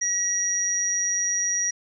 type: tone pair together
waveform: sine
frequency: 1916 / 5754 Hz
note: A#6 / F#8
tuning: +47 / -49 cents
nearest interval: octave + perfect fifth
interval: 1904 cents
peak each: -31 / -22 dBFS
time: 0.01-1.71 s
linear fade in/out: 10 ms
effects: none